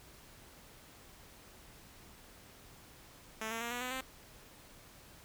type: tone with pitch steps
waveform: 5% pulse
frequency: 220 / 227.6 / 235.5 / 243.7 / 252.1 / 260.9 Hz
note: A3 / A#3 / A#3 / B3 / B3 / C4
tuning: 0 / -41 / +18 / -23 / +36 / -5 cents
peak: -26 dBFS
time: 3.41-4.01 s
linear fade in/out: 5 ms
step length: 100 ms
effects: pink hiss -57 dBFS RMS until 5.24 s